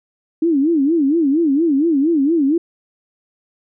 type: tone with vibrato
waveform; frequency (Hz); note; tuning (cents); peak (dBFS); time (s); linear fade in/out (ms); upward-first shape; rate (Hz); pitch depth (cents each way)
sine; 303.1; D#4; -45; -12; 0.42-2.58; 5; sine; 4.3; 210
effects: none